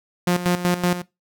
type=tone with tremolo; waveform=sawtooth; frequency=177.4 Hz; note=F3; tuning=27 cents sharp; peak=-12 dBFS; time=0.27-1.02 s; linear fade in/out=5 ms; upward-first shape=square; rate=5.3 Hz; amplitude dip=70%; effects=noise-tail reverb RT60 0.2 s tail -19 dB re dry